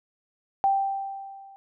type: tone with level ramp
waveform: sine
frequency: 784 Hz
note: G5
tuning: in tune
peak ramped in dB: -17 to -46 dBFS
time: 0.64-1.56 s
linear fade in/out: 0 ms
effects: none